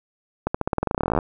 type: accelerating click train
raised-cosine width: 1 ms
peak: -7 dBFS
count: 22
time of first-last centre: 0.47-1.188 s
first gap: 75 ms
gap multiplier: 0.91
effects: none